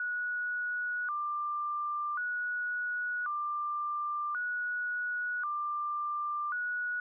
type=tone with vibrato; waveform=sine; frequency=1318.5 Hz; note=E6; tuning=in tune; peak=-31 dBFS; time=0-7 s; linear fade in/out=2 ms; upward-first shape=square; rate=0.46 Hz; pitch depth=180 cents each way; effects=none

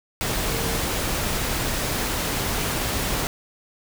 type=tone in noise; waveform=sine; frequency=456.6 Hz; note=A#4; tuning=36 cents flat; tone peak=-33 dBFS; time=0.49-0.78 s; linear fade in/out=0 ms; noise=pink; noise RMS=-25 dBFS; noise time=0.21-3.27 s; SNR=-11 dB; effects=none

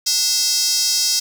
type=tone with high-pass filter; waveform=square; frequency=293.7 Hz; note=D4; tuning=in tune; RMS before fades=-18 dBFS; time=0.06-1.2 s; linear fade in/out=10 ms; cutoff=5300 Hz; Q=4.3; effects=none

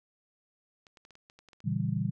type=clicks; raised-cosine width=0.2 ms; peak=-37 dBFS; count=10; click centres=0.868 / 0.972 / 1.051 / 1.107 / 1.154 / 1.299 / 1.39 / 1.487 / 1.532 / 1.604 s
type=chord; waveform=sine; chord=A# diminished seventh; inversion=none; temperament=equal with one note detuned; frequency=116.54 / 140.77 / 164.81 / 196 Hz; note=A#2 / C#3 / E3 / G3; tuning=0 / +27 / 0 / 0 cents; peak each=-33 dBFS; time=1.64-2.11 s; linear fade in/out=20 ms
effects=none

